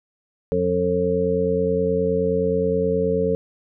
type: harmonic tone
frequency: 89.5 Hz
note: F2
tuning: 43 cents sharp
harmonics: 1 / 2 / 3 / 5 / 6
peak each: -31 / -25 / -30 / -20 / -25 dBFS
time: 0.52-3.35 s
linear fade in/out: 0 ms
effects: none